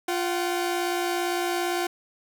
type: tone pair together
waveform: sawtooth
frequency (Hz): 350 / 757.6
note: F4 / F#5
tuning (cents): +4 / +41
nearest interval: octave + minor second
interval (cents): 1337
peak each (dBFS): -22 / -26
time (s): 0.08-1.87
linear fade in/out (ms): 5
effects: none